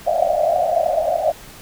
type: band-pass noise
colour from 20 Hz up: pink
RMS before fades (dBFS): -18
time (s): 0.06-1.32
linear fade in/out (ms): 10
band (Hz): 590 to 720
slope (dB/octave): 96
effects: pink hiss -40 dBFS RMS until 1.61 s